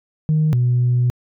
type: tone pair in turn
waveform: sine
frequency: 155 / 123.02 Hz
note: D#3 / B2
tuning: -6 / -6 cents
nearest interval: major third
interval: 400 cents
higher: first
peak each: -12 dBFS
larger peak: neither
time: 0.29-0.53 / 0.53-1.1 s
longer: second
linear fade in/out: 0 ms
effects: tanh soft clip ceiling -10 dBFS